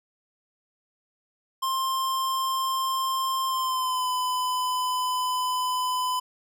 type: tone with pitch glide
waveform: square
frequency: 1055 to 1007.4 Hz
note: C6 to B5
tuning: +14 to +34 cents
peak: -25 dBFS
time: 1.62-6.2 s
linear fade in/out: 10 ms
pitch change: -80 cents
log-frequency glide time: 3.47-4.09 s
effects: none